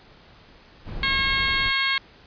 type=noise; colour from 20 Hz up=brown; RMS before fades=-32 dBFS; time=0.84-1.72 s; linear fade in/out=50 ms
type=harmonic tone; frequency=542 Hz; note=C#5; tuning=39 cents flat; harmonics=2 / 3 / 4 / 5 / 6 / 7 / 8; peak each=-30 / -27 / -24 / -34 / -28 / -32 / -30 dBFS; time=1.03-1.98 s; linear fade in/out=2 ms
effects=pink hiss -51 dBFS RMS until 2.26 s + resampled to 11025 Hz